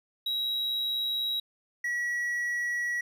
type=tone pair in turn; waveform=triangle; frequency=3856 / 1928 Hz; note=B7 / B6; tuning=-42 / -42 cents; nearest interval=octave; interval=1200 cents; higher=first; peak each=-26 dBFS; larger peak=neither; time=0.26-1.4 / 1.84-3.01 s; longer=second; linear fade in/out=5 ms; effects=none